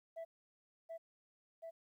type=tone with echo; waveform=sine; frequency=659.3 Hz; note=E5; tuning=in tune; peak=-40 dBFS; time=0.16-0.25 s; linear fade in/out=20 ms; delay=730 ms; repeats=2; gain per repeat=-2 dB; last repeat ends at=1.71 s; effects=tanh soft clip ceiling -42 dBFS + 13-bit